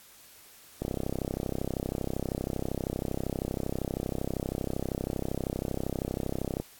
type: click train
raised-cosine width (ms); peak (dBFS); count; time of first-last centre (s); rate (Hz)
2; -17; 190; 0.82-6.6; 32.7
effects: white hiss -54 dBFS RMS until 6.79 s + AAC 64 kbps